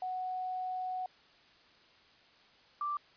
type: tone pair in turn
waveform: sine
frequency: 740 / 1174.7 Hz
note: F#5 / D6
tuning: 0 / 0 cents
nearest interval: minor sixth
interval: 800 cents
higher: second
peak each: -34 / -32 dBFS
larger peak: second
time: 0.02-1.06 / 2.81-2.97 s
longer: first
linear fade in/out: 2 ms
effects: white hiss -62 dBFS RMS until 3.16 s + resampled to 11025 Hz